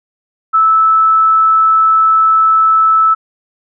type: tone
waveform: sine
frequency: 1310 Hz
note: E6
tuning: 11 cents flat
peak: -6 dBFS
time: 0.53-3.15 s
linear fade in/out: 20 ms
effects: none